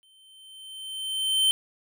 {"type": "tone with exponential growth", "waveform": "square", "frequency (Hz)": 3097, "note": "G7", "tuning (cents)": -22, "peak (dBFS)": -18, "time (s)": [0.03, 1.51], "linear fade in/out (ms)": 0, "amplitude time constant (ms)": 320, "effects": []}